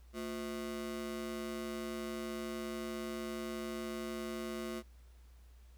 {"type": "ring-modulated tone", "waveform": "35% pulse", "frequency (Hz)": 289.7, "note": "D4", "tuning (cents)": -24, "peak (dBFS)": -34, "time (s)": [0.13, 4.83], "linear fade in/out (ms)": 50, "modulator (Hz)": 65.5, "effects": ["added 60 Hz sine -55 dBFS peak until 5.77 s", "pink hiss -70 dBFS RMS until 5.77 s"]}